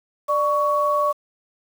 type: tone pair together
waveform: sine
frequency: 592.8 / 1119 Hz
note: D5 / C#6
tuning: +16 / +16 cents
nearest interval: major seventh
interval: 1100 cents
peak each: -21 / -19 dBFS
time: 0.28-1.13 s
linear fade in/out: 20 ms
effects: 7-bit